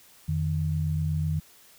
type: tone pair together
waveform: sine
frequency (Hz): 86.65 / 154.5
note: F2 / D#3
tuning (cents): -13 / -12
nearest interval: minor seventh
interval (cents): 1001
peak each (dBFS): -28 / -26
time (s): 0.28-1.4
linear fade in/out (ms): 10
effects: white hiss -55 dBFS RMS until 1.78 s